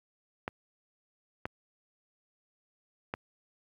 clicks, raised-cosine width 0.5 ms, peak -18 dBFS, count 3, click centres 0.479 / 1.455 / 3.139 s, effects high-pass 60 Hz 12 dB/octave + 10-bit

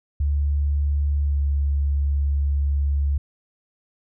sine tone with pitch glide, 72 to 70.8 Hz, D2 to C#2, -34 to +37 cents, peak -18 dBFS, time 0.2-3.18 s, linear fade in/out 5 ms, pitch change -29 cents, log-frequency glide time 1.24-1.4 s, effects none

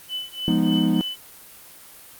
sine tone with tremolo, 3000 Hz, F#7, 23 cents sharp, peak -24 dBFS, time 0.08-1.17 s, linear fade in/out 50 ms, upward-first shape triangle, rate 3.3 Hz, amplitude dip 100%
triangle chord, F half-diminished seventh, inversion none, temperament equal, 174.61 / 207.7 / 246.9 / 311.1 Hz, F3 / Ab3 / Cb4 / Eb4, 0 / 0 / 0 / 0 cents, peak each -21 dBFS, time 0.48-1.01 s, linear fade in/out 0 ms
effects white hiss -45 dBFS RMS until 2.19 s + Opus 32 kbps

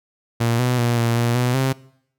sawtooth tone with pitch steps, 117 / 124.4 / 119.4 / 116.9 / 118.7 / 123.8 / 132.6 Hz, A#2 / B2 / A#2 / A#2 / A#2 / B2 / C3, +7 / +13 / +42 / +5 / +32 / +5 / +23 cents, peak -13 dBFS, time 0.4-1.73 s, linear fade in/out 10 ms, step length 190 ms, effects noise-tail reverb RT60 0.7 s tail -22 dB re dry

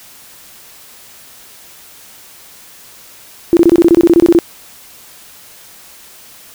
sine tone bursts, 339.9 Hz, F4, 47 cents flat, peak -3 dBFS, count 14, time 3.53-4.388 s, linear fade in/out 0 ms, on 39 ms, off 24 ms, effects white hiss -39 dBFS RMS until 6.54 s

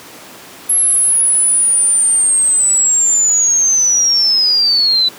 sine linear sweep, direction down, 11230 to 3951 Hz, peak -9 dBFS, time 0.69-5.09 s, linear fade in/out 10 ms, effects pink hiss -35 dBFS RMS until 5.18 s + high-pass 200 Hz 12 dB/octave

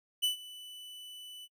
45% pulse tone with ADSR envelope, 2985 Hz, F#7, 15 cents sharp, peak -25 dBFS, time 0.22-1.48 s, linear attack 20 ms, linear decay 120 ms, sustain -20 dB, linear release 42 ms, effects noise-tail reverb RT60 0.1 s tail -26 dB re dry

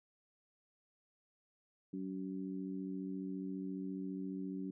harmonic tone, 94.6 Hz, F#2, 39 cents sharp, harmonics 2 / 3 / 4, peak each -42 / -42 / -50 dBFS, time 1.93-4.71 s, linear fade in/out 5 ms, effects none

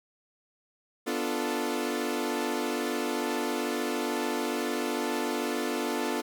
sawtooth chord, B half-diminished seventh, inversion none, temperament equal, 246.9 / 293.7 / 349.2 / 440 Hz, B3 / D4 / F4 / A4, 0 / 0 / 0 / 0 cents, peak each -30 dBFS, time 1.06-6.22 s, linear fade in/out 20 ms, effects none

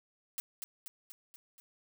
blue noise with echo, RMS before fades -37 dBFS, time 0.38-0.4 s, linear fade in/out 0 ms, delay 240 ms, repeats 5, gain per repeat -4 dB, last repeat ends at 1.6 s, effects none

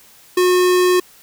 square tone, 362.4 Hz, F#4, 36 cents flat, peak -12 dBFS, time 0.37-1 s, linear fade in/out 5 ms, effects white hiss -47 dBFS RMS until 1.22 s

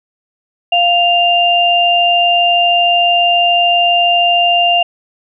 sine tone pair together, 699.3 / 2794 Hz, F5 / F7, +2 / 0 cents, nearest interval 2 octaves, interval 2398 cents, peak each -11 dBFS, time 0.72-4.83 s, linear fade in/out 5 ms, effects none

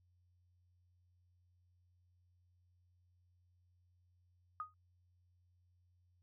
sine tone with exponential decay, 1244.5 Hz, D#6, in tune, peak -36 dBFS, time 4.6-4.74 s, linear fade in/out 1 ms, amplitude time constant 29 ms, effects added 89 Hz sine -70 dBFS peak until 6.22 s

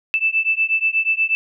sine beating tone pair, 2637 / 2645.3 Hz, E7 / E7, 0 / +5 cents, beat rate 8.3 Hz, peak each -19 dBFS, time 0.14-1.35 s, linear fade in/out 0 ms, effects none

